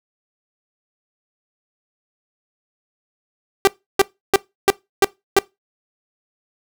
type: tone bursts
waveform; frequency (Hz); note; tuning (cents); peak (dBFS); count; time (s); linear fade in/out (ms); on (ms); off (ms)
sawtooth; 392; G4; 0; -5; 6; 3.65-5.388; 0; 23; 320
effects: noise-tail reverb RT60 0.2 s tail -22 dB re dry